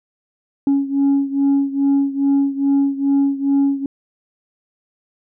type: beating tone pair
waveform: sine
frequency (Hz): 277.2 / 279.6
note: C#4 / C#4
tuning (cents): 0 / +15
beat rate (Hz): 2.4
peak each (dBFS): -14 / -17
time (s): 0.67-3.86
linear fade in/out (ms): 2
effects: tanh soft clip ceiling -10 dBFS